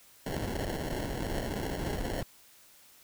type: noise with sample-and-hold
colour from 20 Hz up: pink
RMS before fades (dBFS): -34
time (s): 0.26-2.23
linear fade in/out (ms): 2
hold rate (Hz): 1225
effects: white hiss -58 dBFS RMS until 3.03 s